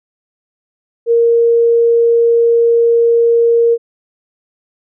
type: tone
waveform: sine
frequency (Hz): 466.2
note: A#4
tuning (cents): 0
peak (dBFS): -7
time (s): 1.06-3.78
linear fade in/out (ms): 50
effects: none